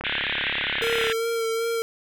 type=click train; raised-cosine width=0.5 ms; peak=-15 dBFS; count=39; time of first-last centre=0.01-1.099 s; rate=34.9 Hz
type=band-pass noise; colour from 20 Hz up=pink; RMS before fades=-27 dBFS; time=0.04-1.13 s; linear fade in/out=10 ms; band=1500 to 3700 Hz; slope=96 dB/octave
type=tone with vibrato; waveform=square; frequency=456.4 Hz; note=A#4; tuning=37 cents flat; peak=-24 dBFS; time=0.82-1.82 s; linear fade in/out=0 ms; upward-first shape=sine; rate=2.6 Hz; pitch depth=24 cents each way
effects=none